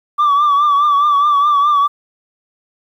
sine tone with vibrato, 1161 Hz, D6, 20 cents flat, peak -7 dBFS, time 0.18-1.88 s, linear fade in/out 20 ms, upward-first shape triangle, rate 4.8 Hz, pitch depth 70 cents each way, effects tanh soft clip ceiling -8 dBFS + 8-bit

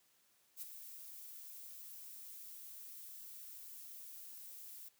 violet noise with ADSR envelope, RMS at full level -44 dBFS, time 0.56-4.89 s, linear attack 59 ms, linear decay 18 ms, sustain -8 dB, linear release 10 ms, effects white hiss -73 dBFS RMS until 4.99 s + high-pass 80 Hz 12 dB/octave

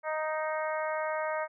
harmonic tone, 311.1 Hz, D#4, in tune, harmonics 2 / 3 / 4 / 5 / 6 / 7, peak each -32 / -36 / -38 / -40 / -42 / -43 dBFS, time 0.03-1.48 s, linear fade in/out 50 ms, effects none

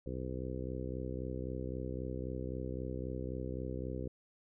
harmonic tone, 63.8 Hz, C2, 43 cents flat, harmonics 1 / 2 / 3 / 4 / 5 / 6 / 7 / 8, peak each -42 / -43 / -47 / -46 / -46 / -47 / -47 / -47 dBFS, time 0.06-4.08 s, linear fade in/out 5 ms, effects none

